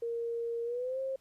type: tone with pitch glide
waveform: sine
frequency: 466.2 to 532.4 Hz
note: A#4 to C5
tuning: 0 to +30 cents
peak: -32 dBFS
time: 0.02-1.16 s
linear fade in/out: 5 ms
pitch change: +230 cents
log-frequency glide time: 0.64-1 s
effects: pink hiss -70 dBFS RMS until 1.2 s + resampled to 32000 Hz